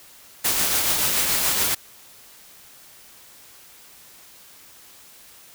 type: noise with tremolo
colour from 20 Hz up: white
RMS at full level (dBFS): -20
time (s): 0.44-1.75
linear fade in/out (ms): 10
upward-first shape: triangle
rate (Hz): 7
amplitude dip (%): 35
effects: white hiss -48 dBFS RMS until 5.54 s